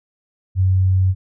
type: tone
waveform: sine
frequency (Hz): 93.8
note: F#2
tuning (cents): +24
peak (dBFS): -12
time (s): 0.55-1.15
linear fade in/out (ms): 50
effects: none